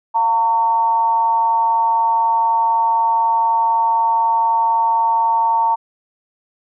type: tone with amplitude modulation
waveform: sine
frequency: 912 Hz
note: A#5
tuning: 38 cents flat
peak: -10 dBFS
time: 0.14-5.76 s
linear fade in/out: 20 ms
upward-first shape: sine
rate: 211 Hz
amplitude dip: 55%
effects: none